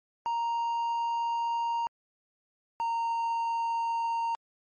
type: tone pair in turn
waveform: triangle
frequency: 932.3 / 923.7 Hz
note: A#5 / A#5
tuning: 0 / -16 cents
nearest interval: unison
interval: 16 cents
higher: first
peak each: -25 dBFS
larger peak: neither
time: 0.26-1.87 / 2.8-4.35 s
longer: first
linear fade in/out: 0 ms
effects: MP3 32 kbps